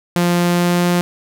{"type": "tone with pitch glide", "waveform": "sawtooth", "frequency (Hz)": [174.61, 175.93], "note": ["F3", "F3"], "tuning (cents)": [0, 13], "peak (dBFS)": -9, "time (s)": [0.16, 1.01], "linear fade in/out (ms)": 0, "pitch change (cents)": 13, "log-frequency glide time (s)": [0.42, 0.87], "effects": []}